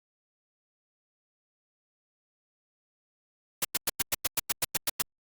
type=noise bursts; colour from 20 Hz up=white; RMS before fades=-26 dBFS; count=12; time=3.62-5.022 s; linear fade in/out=5 ms; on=27 ms; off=98 ms; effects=Opus 48 kbps